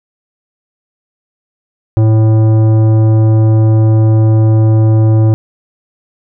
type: tone with tanh clipping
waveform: triangle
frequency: 110 Hz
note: A2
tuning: in tune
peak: -7 dBFS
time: 1.97-5.34 s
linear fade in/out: 0 ms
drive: 17 dB
effects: none